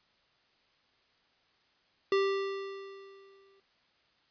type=tone with exponential decay; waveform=square; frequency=392 Hz; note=G4; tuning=in tune; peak=-24 dBFS; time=2.12-3.6 s; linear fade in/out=2 ms; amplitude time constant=320 ms; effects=white hiss -69 dBFS RMS until 4.3 s + resampled to 11025 Hz